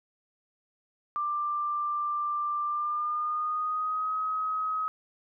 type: tone with pitch glide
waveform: sine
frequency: 1184 to 1269 Hz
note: D6 to D#6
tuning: +14 to +34 cents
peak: -27 dBFS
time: 1.16-4.88 s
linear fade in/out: 0 ms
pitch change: +120 cents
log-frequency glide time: 2.65-4.14 s
effects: none